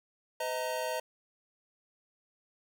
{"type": "tone cluster", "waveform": "square", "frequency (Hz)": [508, 631, 921], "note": ["B4", "D#5", "A#5"], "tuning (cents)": [49, 24, -21], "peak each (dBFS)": [-38, -36, -38], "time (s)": [0.4, 1], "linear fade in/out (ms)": 5, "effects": []}